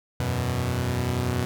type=chord; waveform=sawtooth; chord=E suspended second; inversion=none; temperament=equal; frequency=82.41 / 92.5 / 123.47 Hz; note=E2 / F#2 / B2; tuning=0 / 0 / 0 cents; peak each=-28 / -25 / -22 dBFS; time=0.2-1.45 s; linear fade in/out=0 ms; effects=none